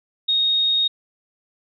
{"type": "tone", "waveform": "sine", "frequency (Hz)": 3729, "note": "A#7", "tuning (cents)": 0, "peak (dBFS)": -16, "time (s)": [0.28, 0.88], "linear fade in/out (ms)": 10, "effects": []}